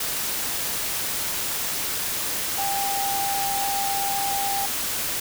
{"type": "tone in noise", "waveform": "sine", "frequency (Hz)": 794, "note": "G5", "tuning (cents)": 22, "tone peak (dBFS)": -25, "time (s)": [2.58, 4.66], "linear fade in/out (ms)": 5, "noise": "white", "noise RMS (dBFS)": -27, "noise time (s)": [0, 5.2], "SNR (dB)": -1, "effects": []}